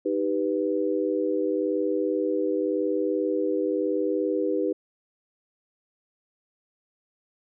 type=chord; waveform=sine; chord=Eb augmented; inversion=none; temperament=equal; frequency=311.1 / 392 / 493.9 Hz; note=Eb4 / G4 / B4; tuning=0 / 0 / 0 cents; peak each=-27 dBFS; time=0.05-4.73 s; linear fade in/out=10 ms; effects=none